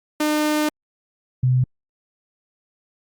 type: tone pair in turn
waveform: sawtooth / sine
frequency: 302.7 / 127.27 Hz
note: D#4 / C3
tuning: -48 / -48 cents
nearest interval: octave + minor third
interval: 1500 cents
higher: first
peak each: -14 dBFS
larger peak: neither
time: 0.2-0.69 / 1.43-1.64 s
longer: first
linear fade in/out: 5 ms
effects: Opus 48 kbps